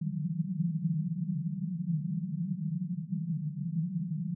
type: band-pass noise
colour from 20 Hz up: pink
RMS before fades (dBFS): -33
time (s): 0.01-4.35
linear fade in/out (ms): 5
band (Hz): 150 to 190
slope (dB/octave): 96
effects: none